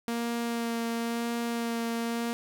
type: tone with vibrato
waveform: sawtooth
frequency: 233.1 Hz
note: A#3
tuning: in tune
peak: -25 dBFS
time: 0.08-2.33 s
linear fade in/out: 0 ms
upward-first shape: sine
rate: 0.97 Hz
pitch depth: 14 cents each way
effects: none